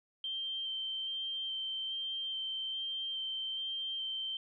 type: tone with vibrato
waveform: sine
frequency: 3136 Hz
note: G7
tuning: in tune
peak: -35 dBFS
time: 0.24-4.37 s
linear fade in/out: 2 ms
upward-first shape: square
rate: 1.2 Hz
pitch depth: 9 cents each way
effects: none